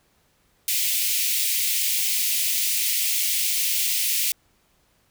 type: high-pass noise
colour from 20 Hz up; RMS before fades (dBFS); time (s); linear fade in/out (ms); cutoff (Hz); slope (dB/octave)
white; -23; 0.68-4.32; 2; 2100; 48
effects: pink hiss -64 dBFS RMS until 5.1 s